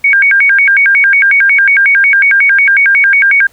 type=tone with vibrato; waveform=sine; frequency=1889 Hz; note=A#6; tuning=22 cents sharp; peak=-4 dBFS; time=0.04-3.47 s; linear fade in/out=5 ms; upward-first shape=square; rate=5.5 Hz; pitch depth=290 cents each way; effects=pink hiss -47 dBFS RMS until 3.52 s